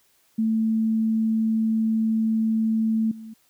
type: tone with level steps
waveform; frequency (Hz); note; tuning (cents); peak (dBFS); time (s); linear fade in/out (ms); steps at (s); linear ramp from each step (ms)
sine; 221.8; A3; +14; -19 / -36; 0.38-3.34; 10; 3.11; 5
effects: white hiss -63 dBFS RMS until 3.49 s